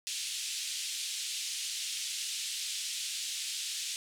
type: band-pass noise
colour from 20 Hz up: pink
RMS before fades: -37 dBFS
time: 0.07-3.96 s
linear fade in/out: 0 ms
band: 2900 to 9400 Hz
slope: 24 dB/octave
effects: none